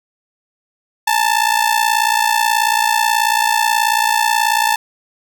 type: ring-modulated tone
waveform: sawtooth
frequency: 881 Hz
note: A5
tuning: 2 cents sharp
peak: -6 dBFS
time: 1.07-4.76 s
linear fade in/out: 5 ms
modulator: 29.2 Hz
effects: none